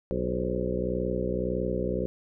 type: harmonic tone with a mistuned harmonic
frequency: 61.74 Hz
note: B1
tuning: in tune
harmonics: 1 / 2 / 3 / 4 / 5 / 6 / 7 / 8 / 9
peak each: -35 / -38 / -33 / -37 / -39 / -33 / -34 / -33 / -39 dBFS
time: 0.11-2.06 s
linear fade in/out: 0 ms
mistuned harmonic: 8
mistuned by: +62 cents
effects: none